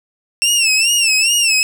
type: tone with vibrato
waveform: 20% pulse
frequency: 2700 Hz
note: E7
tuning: 41 cents sharp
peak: -6 dBFS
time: 0.42-1.63 s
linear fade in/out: 0 ms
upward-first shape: sine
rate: 2.4 Hz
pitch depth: 110 cents each way
effects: none